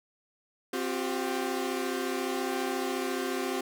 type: chord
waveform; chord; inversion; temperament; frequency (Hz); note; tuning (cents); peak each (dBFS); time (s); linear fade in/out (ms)
sawtooth; C suspended fourth; none; equal with one note detuned; 261.6 / 357.6 / 392; C4 / F4 / G4; 0 / +41 / 0; -30; 0.73-3.61; 5
effects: none